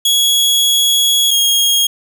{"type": "tone pair in turn", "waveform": "sawtooth", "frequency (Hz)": [3342, 3266], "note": ["G#7", "G#7"], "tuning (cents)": [10, -30], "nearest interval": "unison", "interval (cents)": 40, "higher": "first", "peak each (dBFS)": -7, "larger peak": "neither", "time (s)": [[0.05, 1.31], [1.31, 1.87]], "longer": "first", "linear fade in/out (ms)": 5, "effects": []}